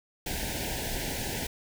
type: band-stop noise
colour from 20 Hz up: pink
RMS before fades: -33 dBFS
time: 0.26-1.47 s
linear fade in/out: 5 ms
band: 940 to 1500 Hz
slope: 96 dB/octave
effects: none